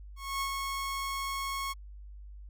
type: tone with ADSR envelope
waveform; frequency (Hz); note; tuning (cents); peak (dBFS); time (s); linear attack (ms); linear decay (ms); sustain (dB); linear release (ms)
sawtooth; 1096; C#6; -20; -26; 0.16-1.74; 250; 76; -3; 26
effects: added 50 Hz sine -44 dBFS peak until 2.49 s